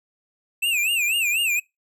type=tone with vibrato; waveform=square; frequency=2593 Hz; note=E7; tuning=29 cents flat; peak=-20 dBFS; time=0.62-1.6 s; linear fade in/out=10 ms; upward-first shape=sine; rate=4.1 Hz; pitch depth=160 cents each way; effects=noise-tail reverb RT60 0.2 s tail -25 dB re dry